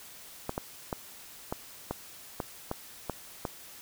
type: clicks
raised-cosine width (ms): 1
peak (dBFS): -17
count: 9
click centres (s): 0.494 / 0.579 / 0.928 / 1.525 / 1.91 / 2.402 / 2.714 / 3.097 / 3.452
effects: white hiss -49 dBFS RMS until 3.81 s